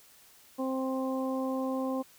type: harmonic tone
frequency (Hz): 262.7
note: C4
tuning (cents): +7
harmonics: 1 / 2 / 3 / 4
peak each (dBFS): -31 / -34 / -41 / -40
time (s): 0.58-2.03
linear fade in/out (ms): 20
effects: white hiss -58 dBFS RMS until 2.18 s